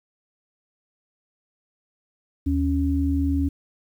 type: tone pair together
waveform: sine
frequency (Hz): 77.79 / 277.2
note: D#2 / C#4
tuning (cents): 0 / 0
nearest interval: octave + minor seventh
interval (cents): 2200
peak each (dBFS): -22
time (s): 2.46-3.49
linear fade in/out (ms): 10
effects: 9-bit